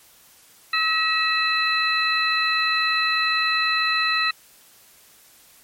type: tone cluster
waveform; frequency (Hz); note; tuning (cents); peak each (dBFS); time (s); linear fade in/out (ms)
sine; 1290 / 1920 / 2610 / 4036; E6 / B6 / E7 / B7; -38 / -49 / -18 / +37; -24; 0.73-4.31; 5
effects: white hiss -52 dBFS RMS until 5.63 s + MP3 64 kbps